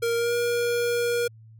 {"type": "tone with pitch glide", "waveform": "square", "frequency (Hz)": [466.2, 476.5], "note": ["A#4", "A#4"], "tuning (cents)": [0, 38], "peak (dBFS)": -23, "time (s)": [0.02, 1.28], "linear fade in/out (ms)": 10, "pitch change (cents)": 38, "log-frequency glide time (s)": [0.16, 0.34], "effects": ["added 111 Hz sine -46 dBFS peak until 1.59 s"]}